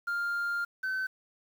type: tone pair in turn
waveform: sine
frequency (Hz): 1400 / 1527.9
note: F6 / G6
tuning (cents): +4 / -45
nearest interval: major second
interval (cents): 151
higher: second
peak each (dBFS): -26 / -27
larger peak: first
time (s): 0.07-0.65 / 0.83-1.07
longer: first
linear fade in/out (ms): 10
effects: tanh soft clip ceiling -28 dBFS + 9-bit